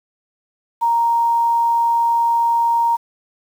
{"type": "tone with quantisation", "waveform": "sine", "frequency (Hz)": 932.3, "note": "A#5", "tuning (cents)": 0, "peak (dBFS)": -13, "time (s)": [0.81, 2.97], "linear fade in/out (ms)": 20, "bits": 7, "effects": []}